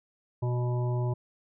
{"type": "harmonic tone", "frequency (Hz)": 122.8, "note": "B2", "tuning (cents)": -9, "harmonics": [1, 3, 5, 7, 8], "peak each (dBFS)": [-26, -36, -40, -43, -44], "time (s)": [0.42, 1.14], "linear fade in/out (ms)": 10, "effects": []}